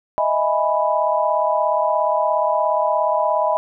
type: chord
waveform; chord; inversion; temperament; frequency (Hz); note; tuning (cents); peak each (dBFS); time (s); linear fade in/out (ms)
sine; E major seventh; third; equal; 622.3 / 659.3 / 830.6 / 987.8; D#5 / E5 / G#5 / B5; 0 / 0 / 0 / 0; -20 / -23 / -23 / -20; 0.18-3.57; 0
effects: none